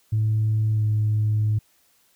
sine tone with pitch glide, 108.7 to 107.02 Hz, A2 to A2, -21 to -48 cents, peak -17 dBFS, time 0.12-1.59 s, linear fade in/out 10 ms, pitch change -27 cents, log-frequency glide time 0.72-0.83 s, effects tanh soft clip ceiling -15 dBFS + white hiss -62 dBFS RMS until 2.15 s

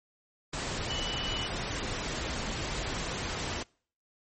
sine tone in noise, 2963 Hz, F#7, 2 cents sharp, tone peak -34 dBFS, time 0.9-1.47 s, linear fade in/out 5 ms, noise pink, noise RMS -34 dBFS, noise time 0.53-3.63 s, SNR -3 dB, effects noise-tail reverb RT60 0.5 s tail -26 dB re dry + MP3 32 kbps

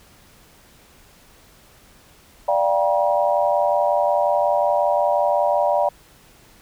sine chord, G minor seventh, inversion second, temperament equal with one note detuned, 587.3 / 698.5 / 784 / 956.3 Hz, D5 / F5 / G5 / Bb5, 0 / 0 / 0 / +44 cents, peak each -19 / -22 / -23 / -23 dBFS, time 2.48-5.89 s, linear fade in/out 5 ms, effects pink hiss -51 dBFS RMS until 6.61 s

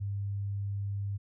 sine tone, 100 Hz, G2, 35 cents sharp, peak -31 dBFS, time 0-1.18 s, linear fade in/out 20 ms, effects none

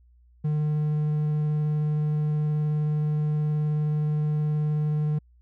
triangle tone with vibrato, 151.1 Hz, D3, 50 cents sharp, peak -20 dBFS, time 0.44-5.19 s, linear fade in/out 10 ms, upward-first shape sine, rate 19 Hz, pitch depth 8 cents each way, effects added 60 Hz sine -54 dBFS peak until 5.41 s

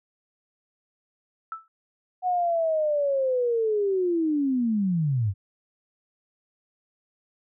sine tone with exponential decay, 1318.5 Hz, E6, in tune, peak -27 dBFS, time 1.52-1.68 s, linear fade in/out 1 ms, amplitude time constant 34 ms
sine linear sweep, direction down, 740 to 91.3 Hz, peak -21 dBFS, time 2.22-5.34 s, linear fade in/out 50 ms
effects none

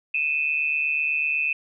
sine tone pair together, 2489 / 2637 Hz, D#7 / E7, 0 / 0 cents, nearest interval minor second, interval 100 cents, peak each -24 dBFS, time 0.14-1.53 s, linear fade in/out 5 ms, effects none

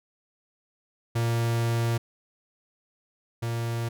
45% pulse tone pair in turn, 116.54 / 116.54 Hz, A#2 / A#2, 0 / 0 cents, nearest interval unison, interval 0 cents, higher neither, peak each -23 / -27 dBFS, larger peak first, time 1.15-1.98 / 3.42-3.89 s, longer first, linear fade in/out 10 ms, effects none

